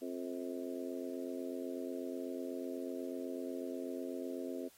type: harmonic tone with a mistuned harmonic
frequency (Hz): 88.1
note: F2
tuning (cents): +16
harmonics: 3 / 4 / 5 / 6 / 7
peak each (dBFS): -42 / -44 / -46 / -48 / -49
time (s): 0.01-4.69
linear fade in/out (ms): 20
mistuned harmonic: 7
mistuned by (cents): +64
effects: white hiss -64 dBFS RMS until 4.77 s + AAC 48 kbps